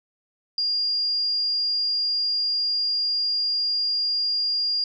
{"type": "tone", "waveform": "sine", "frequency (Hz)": 4817, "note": "D8", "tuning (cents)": 43, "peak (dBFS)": -21, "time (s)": [0.58, 4.84], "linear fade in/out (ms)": 2, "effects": []}